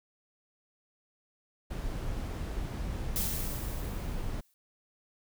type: noise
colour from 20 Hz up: brown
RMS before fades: -35 dBFS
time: 1.7-4.41 s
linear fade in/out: 10 ms
type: noise with exponential decay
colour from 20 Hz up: blue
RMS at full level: -31 dBFS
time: 3.16-4.54 s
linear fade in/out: 0 ms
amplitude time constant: 300 ms
effects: none